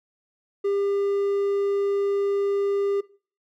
triangle tone, 400 Hz, G4, 35 cents sharp, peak -19 dBFS, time 0.64-3.01 s, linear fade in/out 10 ms, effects noise-tail reverb RT60 0.4 s tail -19 dB re dry

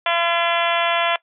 harmonic tone, 340 Hz, F4, 46 cents flat, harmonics 2 / 3 / 4 / 5 / 6 / 7 / 8 / 9 / 10, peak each -22 / -24 / -25 / -26 / -27 / -27 / -28 / -29 / -29 dBFS, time 0.06-1.16 s, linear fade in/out 2 ms, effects noise-tail reverb RT60 0.1 s tail -20 dB re dry

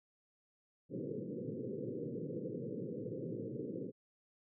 white band-pass noise, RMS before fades -42 dBFS, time 0.89-3.92 s, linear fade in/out 50 ms, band 110 to 510 Hz, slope 96 dB/octave, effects none

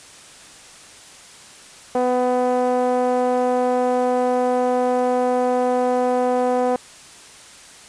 5% pulse tone with low-pass filter, 250 Hz, B3, 21 cents sharp, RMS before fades -19 dBFS, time 1.95-6.76 s, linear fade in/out 2 ms, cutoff 620 Hz, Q 2.6, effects white hiss -43 dBFS RMS until 7.88 s + resampled to 22050 Hz

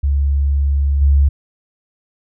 sine tone with level steps, 70.2 Hz, C#2, 22 cents sharp, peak -12 / -8 dBFS, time 0.03-1.29 s, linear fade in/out 10 ms, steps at 1.01 s, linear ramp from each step 10 ms, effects none

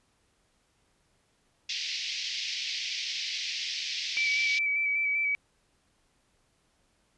white band-pass noise, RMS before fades -34 dBFS, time 1.69-4.59 s, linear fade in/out 5 ms, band 2100 to 5500 Hz, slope 48 dB/octave
sine tone with vibrato, 2301 Hz, D7, 36 cents flat, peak -25 dBFS, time 4.17-5.35 s, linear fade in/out 0 ms, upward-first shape square, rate 5.1 Hz, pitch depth 19 cents each way
effects pink hiss -70 dBFS RMS until 7.17 s + resampled to 24000 Hz

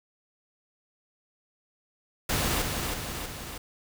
pink noise with echo, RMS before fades -27 dBFS, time 2.29-2.62 s, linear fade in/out 5 ms, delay 320 ms, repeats 3, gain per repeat -4 dB, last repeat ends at 3.58 s, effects none

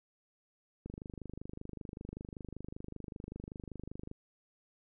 click train, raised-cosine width 3 ms, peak -30 dBFS, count 83, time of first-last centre 0.86-4.114 s, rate 25.2 Hz, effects none

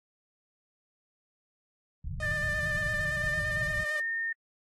white low-pass noise, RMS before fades -37 dBFS, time 2.04-3.84 s, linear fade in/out 5 ms, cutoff 160 Hz, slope 48 dB/octave
sawtooth tone with vibrato, 606 Hz, D#5, 46 cents flat, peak -34 dBFS, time 2.2-4 s, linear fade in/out 2 ms, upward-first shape square, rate 8.8 Hz, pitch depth 31 cents each way
sine tone with pitch glide, 1778 to 1824.8 Hz, A6 to A#6, +18 to -37 cents, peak -29 dBFS, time 2.22-4.33 s, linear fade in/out 10 ms, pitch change +45 cents, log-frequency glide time 2.87-4.03 s
effects AAC 32 kbps

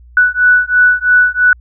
sine beating tone pair, 1480 / 1483 Hz, F#6 / F#6, 0 / +4 cents, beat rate 3 Hz, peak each -10 dBFS, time 0.17-1.53 s, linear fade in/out 2 ms, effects added 60 Hz sine -37 dBFS peak until 1.6 s

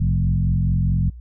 sine tone with frequency modulation, 109.6 Hz, A2, 6 cents flat, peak -16 dBFS, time 0-1.1 s, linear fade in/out 10 ms, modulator 44.6 Hz, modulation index 1.5, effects noise-tail reverb RT60 0.1 s tail -26 dB re dry + added 60 Hz sine -35 dBFS peak until 1.2 s

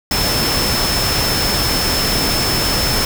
sine tone in noise, 5274 Hz, E8, in tune, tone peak -19 dBFS, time 0.11-3.05 s, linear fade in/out 2 ms, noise pink, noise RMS -18 dBFS, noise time 0.11-3.05 s, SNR -4 dB, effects none

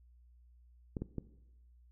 clicks, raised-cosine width 3 ms, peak -24 dBFS, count 3, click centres 0.968 / 1.02 / 1.183 s, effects noise-tail reverb RT60 0.9 s tail -17 dB re dry + added 60 Hz sine -59 dBFS peak until 1.91 s

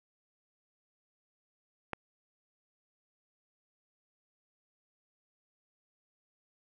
click, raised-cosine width 0.5 ms, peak -19 dBFS, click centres 1.933 s, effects none

